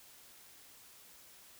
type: silence
effects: white hiss -58 dBFS RMS until 1.59 s